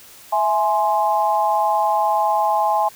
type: chord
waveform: sine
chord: E augmented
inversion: none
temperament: equal with one note detuned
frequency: 659.3 / 837.4 / 1046.5 Hz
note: E5 / G#5 / B#5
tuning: 0 / +14 / 0 cents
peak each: -22 / -17 / -22 dBFS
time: 0.32-2.89 s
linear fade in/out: 10 ms
effects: white hiss -44 dBFS RMS until 2.95 s